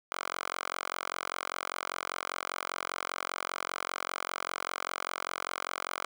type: tone with high-pass filter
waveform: 5% pulse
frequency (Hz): 45.06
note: F#1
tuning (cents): -45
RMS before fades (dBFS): -37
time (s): 0.12-6.05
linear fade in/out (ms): 0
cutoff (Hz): 1000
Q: 2
effects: none